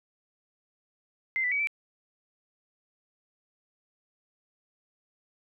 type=tone with pitch steps; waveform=sine; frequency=2078 / 1982 / 2269 / 2327 Hz; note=C7 / B6 / C#7 / D7; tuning=-12 / +6 / +40 / -17 cents; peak=-25 dBFS; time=1.36-1.672 s; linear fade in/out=0 ms; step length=78 ms; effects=none